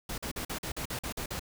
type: noise bursts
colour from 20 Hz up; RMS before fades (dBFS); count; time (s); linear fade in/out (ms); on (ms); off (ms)
pink; -36; 10; 0.09-1.395; 5; 90; 45
effects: none